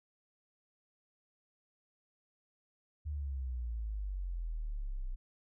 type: exponential sweep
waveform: sine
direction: down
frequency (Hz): 76.4 to 30.4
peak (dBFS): -35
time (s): 3.05-5.16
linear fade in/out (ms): 20
effects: none